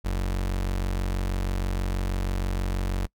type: tone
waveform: 35% pulse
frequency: 46.25 Hz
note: F#1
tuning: in tune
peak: -23 dBFS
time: 0.04-3.07 s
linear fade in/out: 20 ms
effects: noise-tail reverb RT60 0.1 s tail -26 dB re dry